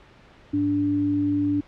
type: tone pair together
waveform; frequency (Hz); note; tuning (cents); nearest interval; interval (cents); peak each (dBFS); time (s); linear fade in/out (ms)
sine; 103.83 / 291; G#2 / D4; 0 / -16; octave + tritone; 1784; -30 / -20; 0.53-1.61; 10
effects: pink hiss -51 dBFS RMS until 1.67 s + low-pass 3000 Hz 12 dB/octave